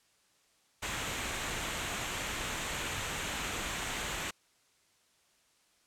pink noise with comb filter, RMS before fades -36 dBFS, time 0.82-4.31 s, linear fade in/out 10 ms, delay 0.2 ms, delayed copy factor -0.5, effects white hiss -69 dBFS RMS until 5.86 s + low-pass 9000 Hz 12 dB/octave

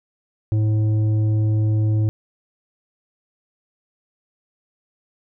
triangle tone with tanh clipping, 107.7 Hz, A2, 37 cents flat, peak -17 dBFS, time 0.52-2.09 s, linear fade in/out 0 ms, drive 12 dB, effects none

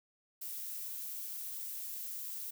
violet noise, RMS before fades -42 dBFS, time 0.41-2.51 s, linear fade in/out 10 ms, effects none

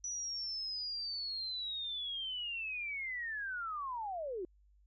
sine linear sweep, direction down, 5920 to 337.7 Hz, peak -37 dBFS, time 0.04-4.45 s, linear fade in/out 2 ms, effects added 50 Hz sine -63 dBFS peak until 4.86 s

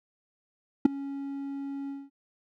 triangle tone with ADSR envelope, 277.5 Hz, C#4, 2 cents sharp, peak -8 dBFS, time 0.85-2.1 s, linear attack 6 ms, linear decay 9 ms, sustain -23 dB, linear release 210 ms, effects none

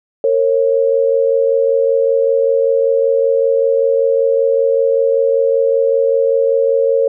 sine tone pair together, 459.3 / 544.5 Hz, A#4 / C#5, -26 / -31 cents, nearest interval minor third, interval 295 cents, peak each -13 dBFS, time 0.24-7.08 s, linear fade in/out 2 ms, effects none

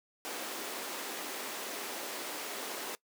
pink high-pass noise, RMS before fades -40 dBFS, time 0.25-2.95 s, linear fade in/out 0 ms, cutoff 290 Hz, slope 24 dB/octave, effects noise-tail reverb RT60 0.1 s tail -21 dB re dry

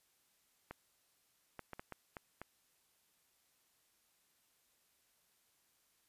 clicks, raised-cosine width 0.5 ms, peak -30 dBFS, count 7, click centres 0.71 / 1.593 / 1.733 / 1.795 / 1.923 / 2.168 / 2.416 s, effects white hiss -75 dBFS RMS until 6.08 s + resampled to 32000 Hz

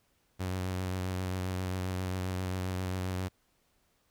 sawtooth tone with vibrato, 92.5 Hz, F#2, in tune, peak -28 dBFS, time 0.39-3.29 s, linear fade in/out 20 ms, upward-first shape sine, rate 7.5 Hz, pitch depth 28 cents each way, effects pink hiss -72 dBFS RMS until 4.1 s

